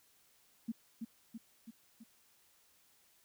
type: tone with echo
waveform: sine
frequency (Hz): 227.5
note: A#3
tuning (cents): -42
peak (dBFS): -34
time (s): 0.68-0.72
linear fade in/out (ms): 10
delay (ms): 330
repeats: 4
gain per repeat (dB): -4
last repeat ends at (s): 2.04
effects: white hiss -69 dBFS RMS until 3.24 s